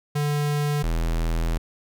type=tone pair in turn; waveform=square; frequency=146.83 / 41.2 Hz; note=D3 / E1; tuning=0 / 0 cents; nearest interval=octave + minor seventh; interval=2200 cents; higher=first; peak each=-22 dBFS; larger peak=neither; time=0.15-0.83 / 0.83-1.58 s; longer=second; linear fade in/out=10 ms; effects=none